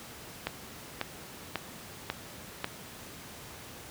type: click train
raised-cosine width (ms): 0.3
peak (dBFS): -14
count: 5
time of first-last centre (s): 0.47-2.644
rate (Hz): 1.84
effects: pink hiss -46 dBFS RMS until 3.9 s + high-pass 80 Hz 12 dB/octave